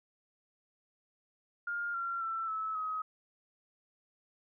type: tone with pitch steps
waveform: sine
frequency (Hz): 1410 / 1373 / 1337 / 1302 / 1267.8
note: F6 / F6 / E6 / E6 / D#6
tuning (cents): +16 / -30 / +24 / -22 / +32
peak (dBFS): -33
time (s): 1.67-3.02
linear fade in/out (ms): 5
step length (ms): 270
effects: none

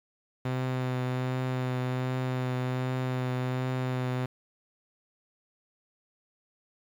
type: tone with vibrato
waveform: sawtooth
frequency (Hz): 127.8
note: C3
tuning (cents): -40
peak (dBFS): -24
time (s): 0.45-4.26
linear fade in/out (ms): 5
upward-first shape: triangle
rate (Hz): 1.3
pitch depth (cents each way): 17
effects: low-pass 3000 Hz 12 dB/octave + 9-bit

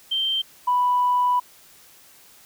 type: tone pair in turn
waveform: sine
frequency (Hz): 3136 / 987.8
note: G7 / B5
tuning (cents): 0 / 0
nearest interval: octave + minor sixth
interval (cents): 2000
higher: first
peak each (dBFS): -20 / -16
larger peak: second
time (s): 0.11-0.42 / 0.67-1.4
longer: second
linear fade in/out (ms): 10
effects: tanh soft clip ceiling -12 dBFS + white hiss -51 dBFS RMS until 2.45 s

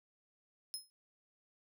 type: tone with exponential decay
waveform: 25% pulse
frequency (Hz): 5150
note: E8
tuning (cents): -41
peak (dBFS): -31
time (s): 0.74-0.9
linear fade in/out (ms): 0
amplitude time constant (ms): 34
effects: none

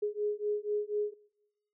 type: beating tone pair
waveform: sine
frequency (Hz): 415.3 / 419.4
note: G#4 / G#4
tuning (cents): 0 / +17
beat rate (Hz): 4.1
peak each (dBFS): -33 / -33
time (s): 0.02-1.14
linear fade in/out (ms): 10
effects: noise-tail reverb RT60 0.9 s tail -22 dB re dry

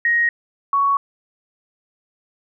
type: tone pair in turn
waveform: sine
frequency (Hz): 1878 / 1116.7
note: A#6 / C#6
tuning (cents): +12 / +12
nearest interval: major sixth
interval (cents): 900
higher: first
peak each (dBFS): -14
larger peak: neither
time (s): 0.05-0.29 / 0.73-0.97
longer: neither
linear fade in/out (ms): 2
effects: none

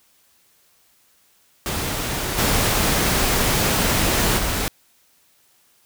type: noise with level steps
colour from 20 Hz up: pink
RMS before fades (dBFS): -25 / -19 / -23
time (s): 1.66-4.68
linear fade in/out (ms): 0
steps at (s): 2.37 / 4.37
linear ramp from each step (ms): 20
effects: white hiss -59 dBFS RMS until 5.85 s

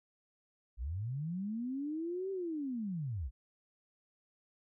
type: linear two-way sweep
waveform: sine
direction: up then down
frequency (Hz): 50.7 to 392 to 50.7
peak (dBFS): -35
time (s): 0.77-3.31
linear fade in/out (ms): 50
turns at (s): 2.31
effects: none

